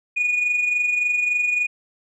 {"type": "tone with amplitude modulation", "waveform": "sine", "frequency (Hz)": 2456, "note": "D#7", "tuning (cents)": -23, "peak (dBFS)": -14, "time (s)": [0.16, 1.67], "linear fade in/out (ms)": 20, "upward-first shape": "sine", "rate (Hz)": 23.5, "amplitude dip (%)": 55, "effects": ["tanh soft clip ceiling -15 dBFS"]}